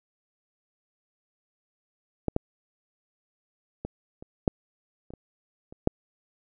clicks, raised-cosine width 2 ms, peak -12 / -10 / -19 / -28 / -7 / -30 / -27 / -30 / -6 dBFS, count 9, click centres 2.283 / 2.364 / 3.85 / 4.225 / 4.478 / 5.105 / 5.137 / 5.725 / 5.874 s, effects none

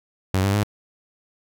sawtooth tone with pitch steps, 94.5 / 98.97 / 103.65 Hz, F#2 / G2 / G#2, +37 / +17 / -3 cents, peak -14 dBFS, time 0.34-0.634 s, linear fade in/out 0 ms, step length 98 ms, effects none

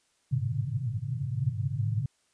pink band-pass noise, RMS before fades -30 dBFS, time 0.31-2.06 s, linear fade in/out 5 ms, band 100 to 150 Hz, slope 96 dB/octave, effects white hiss -70 dBFS RMS until 2.33 s + resampled to 22050 Hz

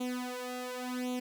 sawtooth tone with flanger, 250 Hz, B3, 21 cents sharp, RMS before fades -37 dBFS, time 0-1.2 s, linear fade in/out 10 ms, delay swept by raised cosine 0.29 to 2.49 ms, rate 0.9 Hz, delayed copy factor +0.85, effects none

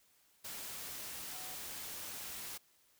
sine tone in noise, 745 Hz, F#5, 12 cents sharp, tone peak -55 dBFS, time 1.32-1.55 s, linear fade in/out 10 ms, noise white, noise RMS -45 dBFS, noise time 0.44-2.58 s, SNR -13 dB, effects white hiss -70 dBFS RMS until 2.99 s

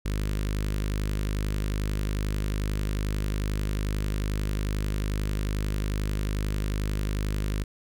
sawtooth tone with notch filter, 51.2 Hz, G#1, 24 cents flat, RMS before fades -28 dBFS, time 0.05-7.64 s, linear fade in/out 10 ms, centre 780 Hz, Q 0.96, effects none

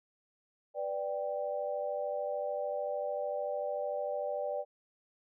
sine chord, G major, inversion first, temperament equal, 493.9 / 587.3 / 784 Hz, B4 / D5 / G5, 0 / 0 / 0 cents, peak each -39 / -34 / -40 dBFS, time 0.74-4.65 s, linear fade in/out 50 ms, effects none

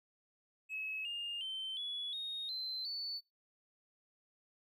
triangle tone with pitch steps, 2573 / 2822 / 3095 / 3395 / 3724 / 4084 / 4480 Hz, E7 / F7 / G7 / G#7 / A#7 / C8 / C#8, -43 / +17 / -23 / +37 / -2 / -43 / +18 cents, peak -35 dBFS, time 0.69-3.21 s, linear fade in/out 50 ms, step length 360 ms, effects noise-tail reverb RT60 0.2 s tail -23 dB re dry + tanh soft clip ceiling -36 dBFS

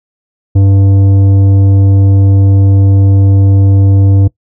sine tone with tanh clipping, 98 Hz, G2, in tune, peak -5 dBFS, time 0.55-4.28 s, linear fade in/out 10 ms, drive 10 dB, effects noise-tail reverb RT60 0.1 s tail -20 dB re dry

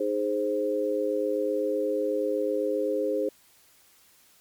sine chord, Ab major, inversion second, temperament equal with one note detuned, 308.1 / 415.3 / 523.3 Hz, Eb4 / Ab4 / C5, -17 / 0 / 0 cents, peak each -31 / -28 / -27 dBFS, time 0-3.29 s, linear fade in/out 5 ms, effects white hiss -59 dBFS RMS until 4.4 s + MP3 96 kbps

